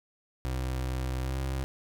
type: tone with pitch glide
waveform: 30% pulse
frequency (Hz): 64.1 to 66.36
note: C2 to C2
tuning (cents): -35 to +25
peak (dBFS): -27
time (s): 0.45-1.64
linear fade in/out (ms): 0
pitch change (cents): +60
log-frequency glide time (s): 1.22-1.37
effects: none